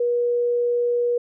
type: tone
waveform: sine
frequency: 481.4 Hz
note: B4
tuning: 44 cents flat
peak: -18 dBFS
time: 0-1.18 s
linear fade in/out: 5 ms
effects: none